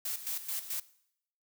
blue noise with tremolo, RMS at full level -35 dBFS, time 0.05-0.8 s, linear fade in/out 5 ms, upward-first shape square, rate 4.6 Hz, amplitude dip 70%, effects noise-tail reverb RT60 0.7 s tail -19 dB re dry

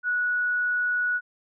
sine tone, 1467 Hz, F#6, 15 cents flat, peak -22 dBFS, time 0.03-1.21 s, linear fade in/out 50 ms, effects none

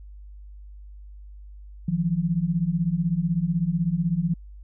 sine beating tone pair, 160 / 176 Hz, D#3 / F3, +49 / +14 cents, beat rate 16 Hz, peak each -25 / -23 dBFS, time 1.88-4.34 s, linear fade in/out 5 ms, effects added 50 Hz sine -40 dBFS peak until 4.63 s

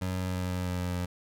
25% pulse tone with pitch glide, 92.5 to 89.25 Hz, F#2 to F2, 0 to +38 cents, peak -26 dBFS, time 0.01-1.06 s, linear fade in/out 10 ms, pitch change -62 cents, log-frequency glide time 0.13-0.94 s, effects none

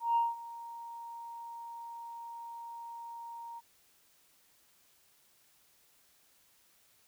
sine tone with ADSR envelope, 932.3 Hz, A#5, in tune, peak -23 dBFS, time 0-3.61 s, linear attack 160 ms, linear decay 190 ms, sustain -19 dB, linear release 30 ms, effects tanh soft clip ceiling -21 dBFS + white hiss -67 dBFS RMS until 7.07 s

